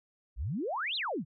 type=exponential two-way sweep; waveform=sine; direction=up then down; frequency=47.84 to 4193 to 123.3 Hz; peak=-31 dBFS; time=0.36-1.25 s; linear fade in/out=50 ms; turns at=0.96 s; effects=none